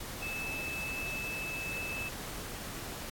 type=tone in noise; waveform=sine; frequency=2616 Hz; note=E7; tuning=14 cents flat; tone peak=-36 dBFS; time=0.22-2.09 s; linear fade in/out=5 ms; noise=pink; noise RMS=-42 dBFS; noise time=0-3.1 s; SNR=+3 dB; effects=AAC 64 kbps